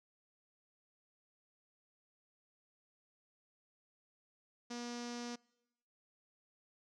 sawtooth tone with low-pass filter, 240 Hz, B3, 49 cents flat, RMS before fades -44 dBFS, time 4.7-5.36 s, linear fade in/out 10 ms, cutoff 5800 Hz, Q 3.5, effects noise-tail reverb RT60 1.0 s tail -26 dB re dry

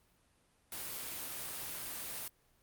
white noise, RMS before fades -42 dBFS, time 0.72-2.28 s, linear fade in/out 2 ms, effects pink hiss -71 dBFS RMS until 2.62 s + Opus 32 kbps

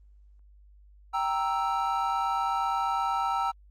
triangle chord, E diminished, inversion first, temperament equal, 784 / 932.3 / 1318.5 Hz, G5 / Bb5 / E6, 0 / 0 / 0 cents, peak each -28 dBFS, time 1.13-3.52 s, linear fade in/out 20 ms, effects added 50 Hz sine -52 dBFS peak until 3.7 s + Opus 24 kbps

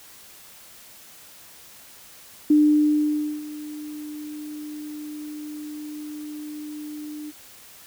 sine tone with ADSR envelope, 300 Hz, D4, 37 cents sharp, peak -12 dBFS, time 2.5-7.32 s, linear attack 6 ms, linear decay 910 ms, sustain -20 dB, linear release 31 ms, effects white hiss -47 dBFS RMS until 7.86 s

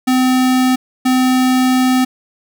square tone bursts at uneven times, 256.2 Hz, C4, 36 cents flat, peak -11 dBFS, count 2, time 0.07-0.76 / 1.05-2.05 s, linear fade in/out 10 ms, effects none

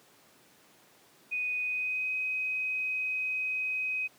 sine tone with pitch glide, 2489 to 2521 Hz, D#7 to D#7, 0 to +22 cents, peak -29 dBFS, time 1.31-4.08 s, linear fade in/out 20 ms, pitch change +22 cents, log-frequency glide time 1.61-2.12 s, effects pink hiss -60 dBFS RMS until 4.18 s + high-pass 200 Hz 12 dB/octave

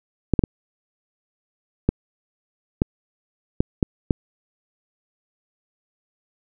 clicks, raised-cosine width 3 ms, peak -3 dBFS, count 8, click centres 0.337 / 0.392 / 0.438 / 1.89 / 2.819 / 3.605 / 3.828 / 4.108 s, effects none

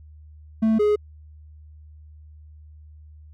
triangle tone pair in turn, 221.1 / 418.4 Hz, A3 / G#4, +9 / +13 cents, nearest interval major seventh, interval 1104 cents, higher second, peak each -14 dBFS, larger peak neither, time 0.62-0.79 / 0.79-0.96 s, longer neither, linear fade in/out 10 ms, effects added 76 Hz sine -43 dBFS peak until 3.33 s

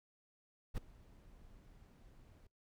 brown noise with ADSR envelope, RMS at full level -37 dBFS, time 0.74-2.47 s, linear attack 36 ms, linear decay 7 ms, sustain -23 dB, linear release 4 ms, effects noise-tail reverb RT60 0.2 s tail -26 dB re dry

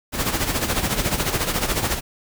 pink noise with tremolo, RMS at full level -20 dBFS, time 0.12-2.01 s, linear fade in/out 50 ms, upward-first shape sine, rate 14 Hz, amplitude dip 65%, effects none

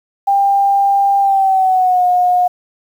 sine tone with pitch glide, 795 to 720.6 Hz, G5 to F#5, +24 to -46 cents, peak -9 dBFS, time 0.27-2.48 s, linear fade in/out 10 ms, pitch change -170 cents, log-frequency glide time 1.2-2.05 s, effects 7-bit

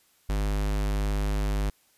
square tone, 50.8 Hz, G#1, 38 cents flat, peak -25 dBFS, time 0.29-1.7 s, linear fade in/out 5 ms, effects white hiss -64 dBFS RMS until 1.97 s + resampled to 32000 Hz

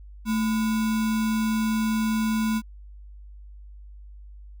sine tone with sample-and-hold, 220 Hz, A3, in tune, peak -21 dBFS, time 0.25-2.62 s, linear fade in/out 50 ms, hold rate 1225 Hz, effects added 50 Hz sine -41 dBFS peak until 4.6 s

